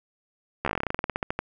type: slowing click train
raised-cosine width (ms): 0.5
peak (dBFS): -11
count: 20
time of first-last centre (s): 0.65-1.39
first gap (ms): 13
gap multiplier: 1.11
effects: none